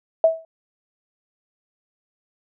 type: tone with exponential decay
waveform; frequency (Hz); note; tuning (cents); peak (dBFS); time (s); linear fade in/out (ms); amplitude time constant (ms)
sine; 650; E5; -24; -8; 0.24-0.45; 2; 45
effects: none